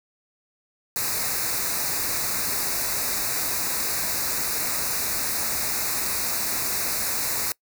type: band-stop noise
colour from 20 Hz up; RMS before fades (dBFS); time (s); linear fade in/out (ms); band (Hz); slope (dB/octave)
white; -26; 0.96-7.52; 0; 2600 to 3800; 96
effects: noise-tail reverb RT60 0.1 s tail -24 dB re dry